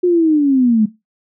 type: linear sweep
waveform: sine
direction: down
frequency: 363.6 to 207.8 Hz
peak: -9 dBFS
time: 0.03-0.86 s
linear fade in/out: 10 ms
effects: noise-tail reverb RT60 0.2 s tail -17 dB re dry